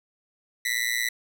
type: tone with amplitude modulation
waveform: sawtooth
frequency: 1975.5 Hz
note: B6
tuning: in tune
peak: -17 dBFS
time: 0.65-1.09 s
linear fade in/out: 5 ms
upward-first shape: sine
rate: 118 Hz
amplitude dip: 90%
effects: none